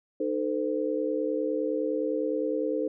sine tone cluster, 305.9 / 443.2 / 513 Hz, D#4 / A4 / C5, -29 / +13 / -34 cents, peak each -30 dBFS, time 0.2-2.88 s, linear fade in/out 5 ms, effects none

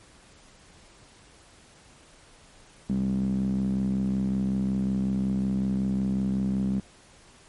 sawtooth tone with band-pass filter, 65.41 Hz, C2, in tune, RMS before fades -26 dBFS, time 2.89-6.8 s, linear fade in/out 5 ms, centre 210 Hz, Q 7.8, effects pink hiss -54 dBFS RMS until 7.48 s + MP3 48 kbps

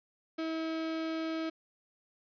35% pulse tone, 322.3 Hz, E4, 39 cents flat, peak -31 dBFS, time 0.38-1.5 s, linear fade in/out 10 ms, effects resampled to 11025 Hz

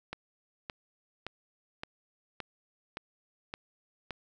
click train, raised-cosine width 0.3 ms, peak -21 dBFS, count 8, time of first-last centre 0.13-4.107 s, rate 1.76 Hz, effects none

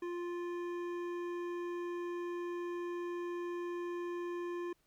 sine tone with hard clipping, 349.2 Hz, F4, in tune, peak -39 dBFS, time 0.02-4.73 s, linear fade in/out 5 ms, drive 12 dB, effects pink hiss -75 dBFS RMS until 4.86 s

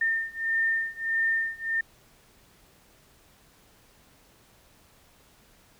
sine beating tone pair, 1810 / 1811.6 Hz, A6 / A#6, +48 / -50 cents, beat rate 1.6 Hz, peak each -28 / -27 dBFS, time 0.01-1.81 s, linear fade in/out 5 ms, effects pink hiss -59 dBFS RMS until 5.79 s

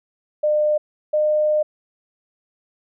sine tone pair in turn, 603 / 607.5 Hz, D5 / D#5, +46 / -42 cents, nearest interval unison, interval 12 cents, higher second, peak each -15 dBFS, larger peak neither, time 0.43-0.78 / 1.13-1.63 s, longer second, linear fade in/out 10 ms, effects none

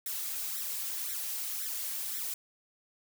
blue noise with flanger, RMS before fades -36 dBFS, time 0.06-2.34 s, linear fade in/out 2 ms, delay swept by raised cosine 0.52 to 3.72 ms, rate 1.9 Hz, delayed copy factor +0.95, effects none

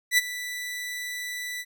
sawtooth tone with ADSR envelope, 1975.5 Hz, B6, in tune, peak -12 dBFS, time 0.11-1.65 s, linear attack 68 ms, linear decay 25 ms, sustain -16 dB, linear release 48 ms, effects none

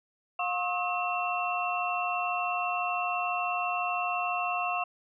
sine tone cluster, 714 / 1080 / 1279 / 2704 Hz, F5 / C#6 / D#6 / E7, +38 / -45 / +47 / +43 cents, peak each -31 / -33 / -37 / -33 dBFS, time 0.39-4.84 s, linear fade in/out 5 ms, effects none

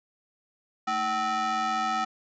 square ring-modulated tone, 269.4 Hz, C#4, 49 cents flat, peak -23 dBFS, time 0.87-2.05 s, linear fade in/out 10 ms, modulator 1030 Hz, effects resampled to 16000 Hz

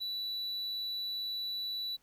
triangle tone, 3951 Hz, B7, in tune, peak -33 dBFS, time 0-1.97 s, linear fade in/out 20 ms, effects pink hiss -70 dBFS RMS until 2.02 s

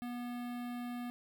square tone with notch filter, 242.9 Hz, B3, 29 cents flat, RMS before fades -41 dBFS, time 0.02-1.1 s, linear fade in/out 0 ms, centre 6300 Hz, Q 0.72, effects none

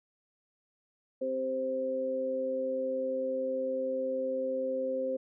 harmonic tone, 130.81 Hz, C3, in tune, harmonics 2 / 3 / 4, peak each -38 / -42 / -30 dBFS, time 1.21-5.17 s, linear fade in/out 10 ms, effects none

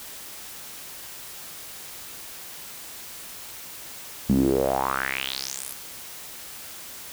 sawtooth tone with band-pass filter sweep, 66.6 Hz, C2, 31 cents sharp, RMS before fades -25 dBFS, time 4.29-5.73 s, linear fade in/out 0 ms, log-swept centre 200 to 12000 Hz, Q 5.2, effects white hiss -40 dBFS RMS until 7.12 s

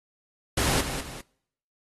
pink noise with echo, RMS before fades -25 dBFS, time 0.57-0.81 s, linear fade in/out 5 ms, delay 200 ms, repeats 2, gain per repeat -8 dB, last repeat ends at 1.21 s, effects noise-tail reverb RT60 0.7 s tail -24 dB re dry + AAC 32 kbps

